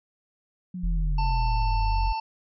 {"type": "exponential sweep", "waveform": "sine", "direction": "down", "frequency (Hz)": [185, 84.5], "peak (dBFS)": -31, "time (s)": [0.74, 2.08], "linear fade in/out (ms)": 5}
{"type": "tone", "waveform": "sine", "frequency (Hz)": 42.98, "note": "F1", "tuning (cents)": -27, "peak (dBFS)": -22, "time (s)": [0.83, 2.13], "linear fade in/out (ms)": 10}
{"type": "harmonic tone", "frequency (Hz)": 891, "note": "A5", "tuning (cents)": 22, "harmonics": [1, 3, 5, 6], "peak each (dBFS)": [-27, -40, -43, -46], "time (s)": [1.18, 2.2], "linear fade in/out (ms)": 5}
{"effects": []}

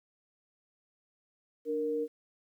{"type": "tone pair together", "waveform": "sine", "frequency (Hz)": [296.6, 466.2], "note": ["D4", "A#4"], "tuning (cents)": [17, 0], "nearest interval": "minor sixth", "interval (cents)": 783, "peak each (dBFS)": [-36, -30], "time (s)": [1.65, 2.08], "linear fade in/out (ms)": 50, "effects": ["11-bit"]}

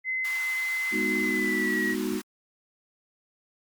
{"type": "tone with pitch glide", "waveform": "sine", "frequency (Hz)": [2050, 1912.7], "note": ["C7", "A#6"], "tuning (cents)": [-36, 44], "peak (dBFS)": -26, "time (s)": [0.04, 1.96], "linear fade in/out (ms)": 50, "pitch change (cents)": -120, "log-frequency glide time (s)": [1.21, 1.83]}
{"type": "high-pass noise", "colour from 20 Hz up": "pink", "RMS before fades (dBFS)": -41, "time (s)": [0.24, 2.22], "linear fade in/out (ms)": 10, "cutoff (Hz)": 880, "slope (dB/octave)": 48}
{"type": "chord", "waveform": "sine", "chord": "G# minor seventh", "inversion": "none", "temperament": "equal with one note detuned", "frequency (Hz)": [207.7, 246.9, 312.2, 370], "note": ["G#3", "B3", "D#4", "F#4"], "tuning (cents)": [0, 0, 6, 0], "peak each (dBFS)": -32, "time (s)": [0.91, 2.22], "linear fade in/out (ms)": 50}
{"effects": ["Opus 48 kbps"]}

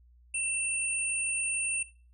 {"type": "tone pair together", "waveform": "sine", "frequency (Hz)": [2682, 9029], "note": ["E7", "C#9"], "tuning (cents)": [29, 31], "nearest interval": "octave + major sixth", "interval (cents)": 2102, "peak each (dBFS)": [-32, -31], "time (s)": [0.34, 1.83], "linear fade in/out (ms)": 5, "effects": ["noise-tail reverb RT60 0.4 s tail -18 dB re dry", "added 60 Hz sine -56 dBFS peak until 2.13 s"]}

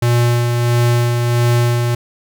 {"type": "tone with tremolo", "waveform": "square", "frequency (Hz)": 119.8, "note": "A#2", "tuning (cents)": 48, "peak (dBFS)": -11, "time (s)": [0.02, 1.95], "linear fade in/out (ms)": 5, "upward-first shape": "sine", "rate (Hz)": 1.5, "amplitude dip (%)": 35, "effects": []}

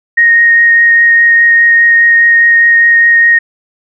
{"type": "tone with vibrato", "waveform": "sine", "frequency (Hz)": 1863, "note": "A#6", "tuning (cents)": -2, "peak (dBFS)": -3, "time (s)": [0.17, 3.39], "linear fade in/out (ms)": 10, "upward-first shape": "triangle", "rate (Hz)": 4.9, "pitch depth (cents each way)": 10, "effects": []}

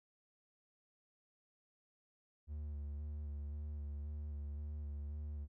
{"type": "tone with vibrato", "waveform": "triangle", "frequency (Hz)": 73.5, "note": "D2", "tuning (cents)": 2, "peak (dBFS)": -39, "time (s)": [2.47, 5.48], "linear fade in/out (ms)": 50, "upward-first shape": "square", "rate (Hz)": 1.9, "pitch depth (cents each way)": 25, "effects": []}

